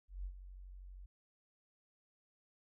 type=tone with ADSR envelope; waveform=sine; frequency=46.25 Hz; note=F#1; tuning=in tune; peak=-38 dBFS; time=0.08-1.06 s; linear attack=170 ms; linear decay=71 ms; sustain=-11 dB; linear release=6 ms; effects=none